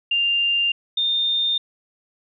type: tone pair in turn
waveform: sine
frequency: 2794 / 3630 Hz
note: F7 / A#7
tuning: 0 / -47 cents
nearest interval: perfect fourth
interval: 453 cents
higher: second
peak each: -17 / -18 dBFS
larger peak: first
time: 0.11-0.72 / 0.97-1.58 s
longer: neither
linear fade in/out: 5 ms
effects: none